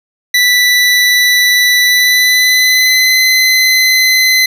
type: tone with pitch glide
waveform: 25% pulse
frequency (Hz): 1975.5 to 2037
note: B6 to C7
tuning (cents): 0 to -47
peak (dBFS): -3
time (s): 0.34-4.46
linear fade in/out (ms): 5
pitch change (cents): +53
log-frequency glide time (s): 1.83-3.2
effects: none